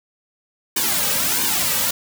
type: noise with flanger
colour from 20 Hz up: white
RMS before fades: -20 dBFS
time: 0.76-1.91 s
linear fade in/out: 5 ms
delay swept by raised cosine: 1.5 to 2.9 ms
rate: 1.5 Hz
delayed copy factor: -0.9
effects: none